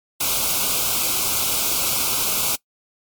white band-stop noise, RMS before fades -21 dBFS, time 0.2-2.56 s, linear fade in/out 10 ms, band 1500 to 2200 Hz, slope 96 dB/octave, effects noise-tail reverb RT60 0.1 s tail -21 dB re dry + MP3 96 kbps

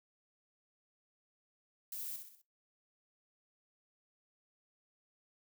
violet noise with echo, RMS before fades -43 dBFS, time 1.92-2.16 s, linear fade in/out 2 ms, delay 64 ms, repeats 4, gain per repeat -6 dB, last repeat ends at 2.416 s, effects noise-tail reverb RT60 0.2 s tail -19 dB re dry

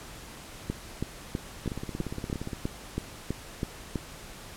two click trains, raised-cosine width 3 ms, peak -16 / -21 dBFS, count 11 / 16, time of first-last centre 0.7-3.957 / 1.66-2.532 s, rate 3.07 / 17.2 Hz, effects pink hiss -45 dBFS RMS until 4.56 s + low-pass 12000 Hz 12 dB/octave

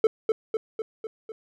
triangle tone with echo, 440.4 Hz, A4, 2 cents sharp, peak -12 dBFS, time 0.04-0.07 s, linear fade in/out 2 ms, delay 250 ms, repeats 5, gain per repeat -4 dB, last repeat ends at 1.32 s, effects none

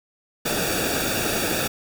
pink noise with comb filter, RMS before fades -24 dBFS, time 0.45-1.68 s, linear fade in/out 10 ms, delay 0.97 ms, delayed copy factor -0.8, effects none

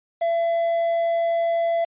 triangle tone with quantisation, 673 Hz, E5, 36 cents sharp, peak -17 dBFS, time 0.21-1.85 s, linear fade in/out 10 ms, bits 7, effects resampled to 8000 Hz

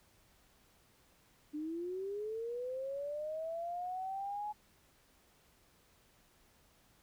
sine linear sweep, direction up, 293.7 to 847 Hz, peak -37 dBFS, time 1.53-4.53 s, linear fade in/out 20 ms, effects pink hiss -68 dBFS RMS until 7.02 s

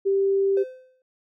sine tone, 392 Hz, G4, in tune, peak -18 dBFS, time 0.05-0.64 s, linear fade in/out 20 ms
triangle tone with exponential decay, 514 Hz, C5, 31 cents flat, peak -24 dBFS, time 0.57-1.02 s, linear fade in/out 2 ms, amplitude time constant 96 ms
effects none

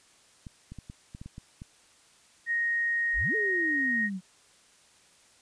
clicks, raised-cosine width 5 ms, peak -29 dBFS, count 9, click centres 0.468 / 0.72 / 0.787 / 0.899 / 1.149 / 1.215 / 1.26 / 1.381 / 1.619 s
sine tone, 1868 Hz, A#6, 3 cents sharp, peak -25 dBFS, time 2.46-4.1 s, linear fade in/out 50 ms
sine exponential two-way sweep, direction up then down, 30.72 to 445.4 to 179.4 Hz, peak -31 dBFS, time 3.13-4.21 s, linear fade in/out 50 ms, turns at 3.35 s
effects white hiss -60 dBFS RMS until 5.41 s + resampled to 22050 Hz

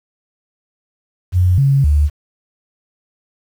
sine tone with pitch steps, 90.4 / 137.9 / 73.7 Hz, F#2 / C#3 / D2, -40 / -9 / +7 cents, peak -9 dBFS, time 1.32-2.1 s, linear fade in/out 50 ms, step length 260 ms, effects 7-bit

